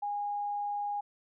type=tone; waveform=sine; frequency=820 Hz; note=G#5; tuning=22 cents flat; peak=-31 dBFS; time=0.02-1.01 s; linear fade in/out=10 ms; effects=none